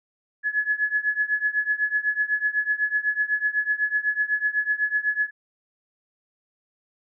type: tone with tremolo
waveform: sine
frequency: 1701 Hz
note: G#6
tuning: 41 cents sharp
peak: -17 dBFS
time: 0.43-5.31 s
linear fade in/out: 50 ms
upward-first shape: triangle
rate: 8 Hz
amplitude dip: 95%
effects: none